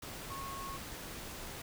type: tone in noise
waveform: sine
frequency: 1095 Hz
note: C#6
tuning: 22 cents flat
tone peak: -42 dBFS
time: 0.3-0.77 s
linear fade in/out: 5 ms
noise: pink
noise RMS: -45 dBFS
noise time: 0.02-1.62 s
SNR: 0 dB
effects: none